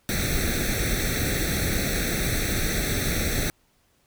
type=noise with comb filter; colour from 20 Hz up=pink; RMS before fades=-25 dBFS; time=0.09-3.5 s; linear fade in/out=0 ms; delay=0.5 ms; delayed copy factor=+0.95; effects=pink hiss -65 dBFS RMS until 4.06 s